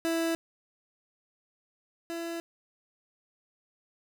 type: tone pair in turn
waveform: 30% pulse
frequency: 330 / 335.6 Hz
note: E4 / E4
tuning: +2 / +31 cents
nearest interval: unison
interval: 29 cents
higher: second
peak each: -24 / -31 dBFS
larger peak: first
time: 0.05-0.35 / 2.1-2.4 s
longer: neither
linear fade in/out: 0 ms
effects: none